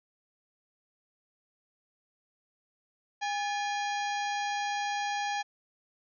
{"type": "harmonic tone with a mistuned harmonic", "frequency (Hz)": 815, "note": "G#5", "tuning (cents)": -33, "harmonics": [1, 2, 3, 4, 5, 6, 7, 8], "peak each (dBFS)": [-31, -37, -41, -43, -45, -47, -48, -49], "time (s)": [3.21, 5.43], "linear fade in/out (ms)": 20, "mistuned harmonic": 2, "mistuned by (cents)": 100, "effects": []}